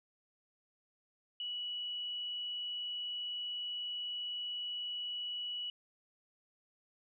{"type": "tone", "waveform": "sine", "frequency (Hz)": 2939, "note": "F#7", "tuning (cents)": -12, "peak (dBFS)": -37, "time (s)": [1.4, 5.7], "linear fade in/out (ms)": 2, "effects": []}